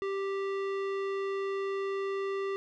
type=tone with low-pass filter; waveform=square; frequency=392 Hz; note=G4; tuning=in tune; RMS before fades=-33 dBFS; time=0.02-2.56 s; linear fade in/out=0 ms; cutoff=2600 Hz; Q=0.8; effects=none